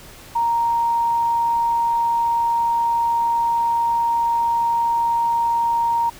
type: tone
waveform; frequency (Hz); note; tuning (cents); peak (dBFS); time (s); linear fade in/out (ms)
sine; 932.3; A#5; 0; -16; 0.35-6.1; 10
effects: pink hiss -42 dBFS RMS until 6.19 s